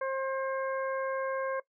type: harmonic tone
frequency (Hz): 533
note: C5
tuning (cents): +32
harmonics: 1 / 2 / 3 / 4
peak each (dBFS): -31 / -36 / -40 / -47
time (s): 0.01-1.6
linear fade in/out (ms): 5
effects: noise-tail reverb RT60 0.1 s tail -19 dB re dry